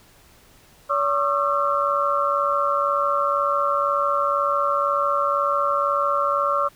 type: tone cluster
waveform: sine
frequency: 569 / 1097 / 1199 / 1343 Hz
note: C#5 / C#6 / D6 / E6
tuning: +45 / -18 / +36 / +32 cents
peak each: -24 dBFS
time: 0.89-6.69 s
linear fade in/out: 20 ms
effects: pink hiss -53 dBFS RMS until 6.75 s